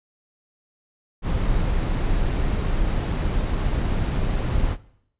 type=noise; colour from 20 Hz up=brown; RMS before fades=-22 dBFS; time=1.22-4.77 s; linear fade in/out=50 ms; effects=noise-tail reverb RT60 0.7 s tail -19 dB re dry + resampled to 8000 Hz